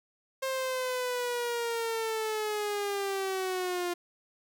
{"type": "linear sweep", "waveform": "sawtooth", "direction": "down", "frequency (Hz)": [532, 349.2], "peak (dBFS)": -26, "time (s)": [0.42, 3.94], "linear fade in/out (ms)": 10, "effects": []}